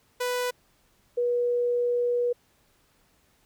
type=tone pair in turn; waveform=sawtooth / sine; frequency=494.8 / 484.3 Hz; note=B4 / B4; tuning=+3 / -34 cents; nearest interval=unison; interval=37 cents; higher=first; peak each=-22 dBFS; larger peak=neither; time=0.2-0.51 / 1.17-2.33 s; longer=second; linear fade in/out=10 ms; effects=pink hiss -65 dBFS RMS until 3.45 s